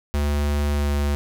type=tone with pitch glide; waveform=square; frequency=72.8 to 72.05 Hz; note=D2 to D2; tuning=-15 to -33 cents; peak=-20 dBFS; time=0.14-1.15 s; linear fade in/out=0 ms; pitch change=-18 cents; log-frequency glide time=0.72-0.89 s; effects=none